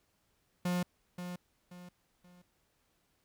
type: tone with echo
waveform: 45% pulse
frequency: 178.1 Hz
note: F3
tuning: 34 cents sharp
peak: -30 dBFS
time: 0.65-0.83 s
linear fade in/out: 5 ms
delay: 530 ms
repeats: 3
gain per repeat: -9 dB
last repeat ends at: 2.42 s
effects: pink hiss -75 dBFS RMS until 3.24 s